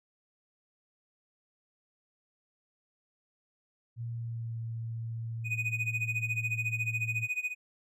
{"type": "tone with pitch glide", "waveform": "sine", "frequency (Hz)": [117, 114.33], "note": ["A#2", "A#2"], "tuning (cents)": [7, -33], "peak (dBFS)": -34, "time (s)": [3.96, 7.28], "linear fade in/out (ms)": 50, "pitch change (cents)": -40, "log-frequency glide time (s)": [4.08, 4.58]}
{"type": "tone with tremolo", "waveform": "triangle", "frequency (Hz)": 2489, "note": "D#7", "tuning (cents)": 0, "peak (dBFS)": -26, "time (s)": [5.44, 7.55], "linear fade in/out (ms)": 50, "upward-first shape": "sine", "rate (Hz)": 14, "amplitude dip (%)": 90}
{"effects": []}